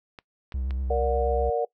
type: clicks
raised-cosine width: 0.3 ms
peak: -25 dBFS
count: 3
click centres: 0.188 / 0.522 / 0.708 s
type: tone with vibrato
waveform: triangle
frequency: 65.41 Hz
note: C2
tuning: in tune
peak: -24 dBFS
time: 0.54-1.5 s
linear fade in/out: 5 ms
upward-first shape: triangle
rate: 8.3 Hz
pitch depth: 68 cents each way
type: chord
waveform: sine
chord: Bb augmented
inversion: none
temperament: just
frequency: 466.2 / 582.7 / 728.4 Hz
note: Bb4 / D5 / F#5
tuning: 0 / -14 / -27 cents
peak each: -25 / -28 / -28 dBFS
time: 0.9-1.65 s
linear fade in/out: 5 ms
effects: noise-tail reverb RT60 0.1 s tail -22 dB re dry